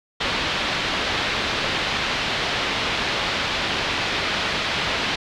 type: low-pass noise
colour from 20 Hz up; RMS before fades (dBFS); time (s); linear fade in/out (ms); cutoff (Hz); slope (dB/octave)
white; -24; 0.2-5.16; 10; 3900; 24
effects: none